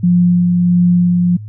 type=tone with tremolo; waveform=sine; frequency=176.4 Hz; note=F3; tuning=18 cents sharp; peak=-7 dBFS; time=0.03-1.37 s; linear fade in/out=10 ms; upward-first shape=sine; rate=1.5 Hz; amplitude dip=25%; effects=added 106 Hz sine -26 dBFS peak until 1.48 s